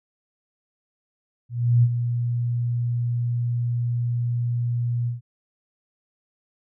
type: tone with ADSR envelope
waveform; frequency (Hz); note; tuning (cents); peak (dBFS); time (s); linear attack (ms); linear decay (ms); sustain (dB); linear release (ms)
sine; 119.9; A#2; +49; -12; 1.49-5.21; 340; 52; -9; 140
effects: none